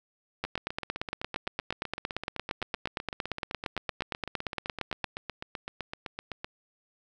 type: two click trains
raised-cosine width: 0.3 ms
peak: -14 / -19 dBFS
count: 41 / 48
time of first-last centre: 0.44-5.043 / 0.45-6.445 s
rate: 8.69 / 7.84 Hz
effects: none